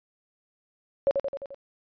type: tone with echo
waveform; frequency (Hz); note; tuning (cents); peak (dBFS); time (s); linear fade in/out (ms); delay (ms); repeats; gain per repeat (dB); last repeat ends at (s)
sine; 554.4; C#5; 0; -18; 1.07-1.11; 0; 87; 5; -4; 1.545
effects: resampled to 11025 Hz